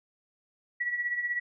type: tone with tremolo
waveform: sine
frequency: 1936 Hz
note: B6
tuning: 35 cents flat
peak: -25 dBFS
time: 0.8-1.4 s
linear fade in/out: 10 ms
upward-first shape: triangle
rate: 16 Hz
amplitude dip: 70%
effects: none